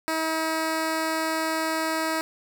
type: tone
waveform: 10% pulse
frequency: 320 Hz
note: D#4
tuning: 49 cents sharp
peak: -16 dBFS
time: 0.08-2.21 s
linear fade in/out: 0 ms
effects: none